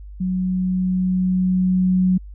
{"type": "tone with level ramp", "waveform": "sine", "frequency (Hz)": 184.4, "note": "F#3", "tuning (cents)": -6, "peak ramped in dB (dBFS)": [-19, -13], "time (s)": [0.2, 2.18], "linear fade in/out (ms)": 10, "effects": ["added 50 Hz sine -34 dBFS peak until 2.34 s"]}